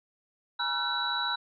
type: tone cluster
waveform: sine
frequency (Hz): 832 / 960 / 1358 / 1511 / 3922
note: G#5 / B5 / F6 / F#6 / B7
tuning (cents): +3 / -49 / -49 / +36 / -13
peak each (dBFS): -40 / -34 / -35 / -34 / -31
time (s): 0.59-1.36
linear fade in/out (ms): 10
effects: none